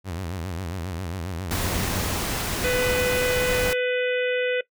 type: tone with vibrato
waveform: sawtooth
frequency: 88.6 Hz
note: F2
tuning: 25 cents sharp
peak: -25 dBFS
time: 0.04-2.23 s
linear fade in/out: 50 ms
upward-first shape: sine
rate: 7.4 Hz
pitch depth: 160 cents each way
type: noise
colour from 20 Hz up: pink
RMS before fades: -27 dBFS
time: 1.51-3.73 s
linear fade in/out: 0 ms
type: harmonic tone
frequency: 498.4 Hz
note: B4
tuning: 16 cents sharp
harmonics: 1 / 3 / 4 / 5 / 6 / 7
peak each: -22 / -30 / -32 / -32 / -37 / -41 dBFS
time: 2.64-4.61 s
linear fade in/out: 5 ms
effects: noise-tail reverb RT60 0.1 s tail -19 dB re dry